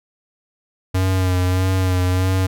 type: tone with vibrato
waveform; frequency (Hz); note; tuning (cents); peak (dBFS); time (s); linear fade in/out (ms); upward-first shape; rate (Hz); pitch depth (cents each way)
square; 92.5; F#2; 0; -16; 0.94-2.47; 10; sine; 1.6; 32
effects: none